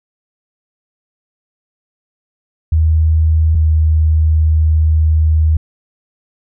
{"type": "tone pair in turn", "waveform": "sine", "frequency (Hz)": [79.3, 78.53], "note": ["D#2", "D#2"], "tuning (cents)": [33, 17], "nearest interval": "unison", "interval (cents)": 16, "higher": "first", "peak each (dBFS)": -8, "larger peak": "neither", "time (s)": [[2.72, 3.55], [3.55, 5.57]], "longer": "second", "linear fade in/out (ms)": 5, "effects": []}